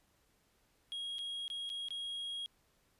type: tone with dropouts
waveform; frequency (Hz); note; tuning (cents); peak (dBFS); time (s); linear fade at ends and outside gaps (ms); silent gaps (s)
triangle; 3283; G#7; -21; -37; 0.92-2.46; 0; 1.184-1.19 / 1.48-1.501 / 1.693-1.7 / 1.885-1.906
effects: pink hiss -73 dBFS RMS until 2.99 s + resampled to 32000 Hz